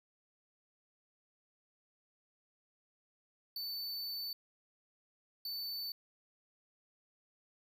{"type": "tone bursts at uneven times", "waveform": "square", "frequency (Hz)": 4515, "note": "C#8", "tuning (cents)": 31, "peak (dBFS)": -39, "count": 2, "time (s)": [[3.56, 4.33], [5.45, 5.92]], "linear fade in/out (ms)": 2, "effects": ["12-bit"]}